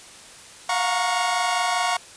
sawtooth chord, Gb major seventh, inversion third, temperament equal with one note detuned, 698.5 / 723.5 / 932.3 / 1108.7 Hz, F5 / Gb5 / Bb5 / Db6, 0 / -39 / 0 / 0 cents, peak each -26 / -21 / -23 / -22 dBFS, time 0.69-1.97 s, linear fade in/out 5 ms, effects white hiss -44 dBFS RMS until 2.16 s + resampled to 22050 Hz

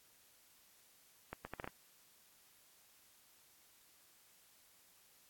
accelerating click train, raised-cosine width 0.5 ms, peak -27 dBFS, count 6, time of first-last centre 1.33-1.676 s, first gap 120 ms, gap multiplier 0.72, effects white hiss -67 dBFS RMS until 5.29 s + AAC 64 kbps

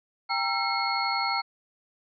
sine tone cluster, 795 / 926 / 1344 / 2169 / 4342 Hz, G5 / A#5 / E6 / C#7 / C#8, +24 / -12 / +33 / -38 / -37 cents, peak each -31 dBFS, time 0.29-1.42 s, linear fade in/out 20 ms, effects none

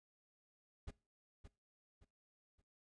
brown noise with echo, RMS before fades -45 dBFS, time 0.87-0.91 s, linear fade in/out 10 ms, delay 570 ms, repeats 3, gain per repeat -9 dB, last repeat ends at 2.62 s, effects noise-tail reverb RT60 0.3 s tail -21 dB re dry + resampled to 22050 Hz

